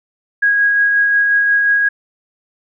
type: tone with tremolo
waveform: sine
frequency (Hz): 1647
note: G#6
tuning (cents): -15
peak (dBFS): -9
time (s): 0.42-1.89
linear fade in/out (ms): 10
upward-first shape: sine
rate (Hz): 5.6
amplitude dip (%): 25
effects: none